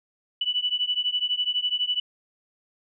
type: beating tone pair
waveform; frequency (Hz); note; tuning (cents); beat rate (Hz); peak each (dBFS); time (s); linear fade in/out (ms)
sine; 2960 / 2972; F#7 / F#7; 0 / +7; 12; -26; 0.41-2; 5
effects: none